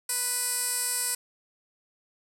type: tone with band-pass filter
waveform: 15% pulse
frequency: 493.9 Hz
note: B4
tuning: in tune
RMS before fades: -29 dBFS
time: 0.09-1.15 s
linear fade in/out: 5 ms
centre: 9600 Hz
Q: 3.3
effects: none